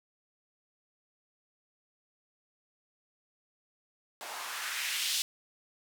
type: noise with band-pass filter sweep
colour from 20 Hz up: blue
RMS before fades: -35 dBFS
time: 4.21-5.22 s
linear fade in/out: 0 ms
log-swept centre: 710 to 3900 Hz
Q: 1.6
effects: none